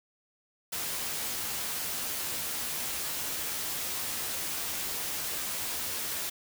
white noise with comb filter, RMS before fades -34 dBFS, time 0.72-6.3 s, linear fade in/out 10 ms, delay 13 ms, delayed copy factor +0.5, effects none

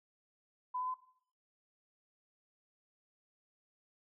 sine tone with pitch steps, 1002 / 1011.3 / 1020.7 Hz, B5 / B5 / C6, +25 / +41 / -43 cents, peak -35 dBFS, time 0.74-0.944 s, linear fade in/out 10 ms, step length 68 ms, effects noise-tail reverb RT60 0.6 s tail -18 dB re dry

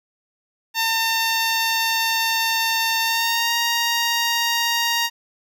10% pulse tone with pitch glide, 905 to 936.4 Hz, A5 to A#5, +48 to +8 cents, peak -10 dBFS, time 0.74-5.1 s, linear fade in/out 50 ms, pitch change +60 cents, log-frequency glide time 3.03-3.54 s, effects none

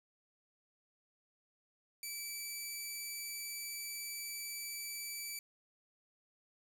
10% pulse tone, 2313 Hz, D7, 27 cents flat, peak -32 dBFS, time 2.03-5.39 s, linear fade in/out 2 ms, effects 10-bit

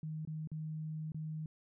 sine tone with dropouts, 156.1 Hz, D#3, 6 cents sharp, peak -38 dBFS, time 0.03-1.46 s, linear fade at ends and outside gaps 2 ms, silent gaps 0.251-0.274 / 0.474-0.516 / 1.12-1.145 s, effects none

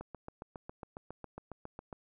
click train, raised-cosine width 1 ms, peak -29 dBFS, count 15, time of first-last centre 0.01-1.928 s, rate 7.3 Hz, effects none

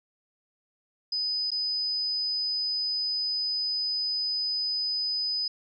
sine tone with dropouts, 5000 Hz, D#8, 8 cents sharp, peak -26 dBFS, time 1.12-5.48 s, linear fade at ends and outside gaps 5 ms, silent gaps 1.506-1.516 s, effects none

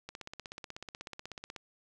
click train, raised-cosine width 0.2 ms, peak -25 dBFS, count 25, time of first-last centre 0.09-1.562 s, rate 16.3 Hz, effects none

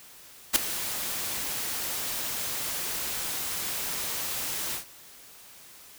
white noise with ADSR envelope, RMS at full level -17 dBFS, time 0.53-4.85 s, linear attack 29 ms, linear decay 4 ms, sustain -15 dB, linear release 110 ms, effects white hiss -50 dBFS RMS until 5.98 s

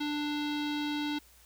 square tone with low-pass filter, 295.3 Hz, D4, 10 cents sharp, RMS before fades -33 dBFS, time 0-1.19 s, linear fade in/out 10 ms, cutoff 3800 Hz, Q 3.5, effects added 60 Hz sine -62 dBFS peak until 1.45 s + white hiss -60 dBFS RMS until 1.45 s

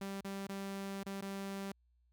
sawtooth tone with dropouts, 196.2 Hz, G3, 2 cents sharp, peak -36 dBFS, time 0.01-1.72 s, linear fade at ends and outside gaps 5 ms, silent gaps 0.209-0.245 / 0.47-0.491 / 1.033-1.062 / 1.211-1.221 s, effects added 60 Hz sine -69 dBFS peak until 2.12 s

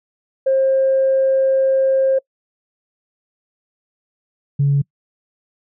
sine tone pair in turn, 533 / 141.17 Hz, C5 / C#3, +32 / +32 cents, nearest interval octave + major seventh, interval 2300 cents, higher first, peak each -11 dBFS, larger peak neither, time 0.46-2.19 / 4.59-4.82 s, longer first, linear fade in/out 10 ms, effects noise-tail reverb RT60 0.1 s tail -26 dB re dry + tanh soft clip ceiling -8 dBFS

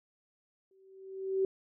sine tone with exponential growth, 383.5 Hz, G4, 38 cents flat, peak -24 dBFS, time 0.71-1.45 s, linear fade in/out 2 ms, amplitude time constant 160 ms, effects none

